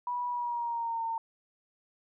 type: tone with pitch glide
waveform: sine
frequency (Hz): 976 to 910.6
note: B5 to A#5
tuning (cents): -21 to -41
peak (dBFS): -30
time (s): 0.07-1.18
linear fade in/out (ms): 2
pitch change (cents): -120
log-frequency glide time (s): 0.28-1.03
effects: none